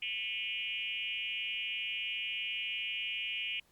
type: tone with frequency modulation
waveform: sine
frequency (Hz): 2653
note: E7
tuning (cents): +10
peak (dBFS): -34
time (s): 0.02-3.6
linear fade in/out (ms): 5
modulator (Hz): 223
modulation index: 1.8
effects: pink hiss -69 dBFS RMS until 3.71 s + Opus 48 kbps